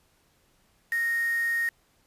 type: tone with quantisation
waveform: sine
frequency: 1858 Hz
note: A#6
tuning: 6 cents flat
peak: -24 dBFS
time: 0.92-1.69 s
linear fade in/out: 2 ms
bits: 6
effects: pink hiss -66 dBFS RMS until 2.06 s + resampled to 32000 Hz